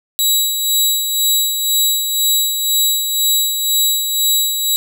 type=tone with tremolo; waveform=15% pulse; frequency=3900 Hz; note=B7; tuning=23 cents flat; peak=-4 dBFS; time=0.19-4.76 s; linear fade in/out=0 ms; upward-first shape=sine; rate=2 Hz; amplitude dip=50%; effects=none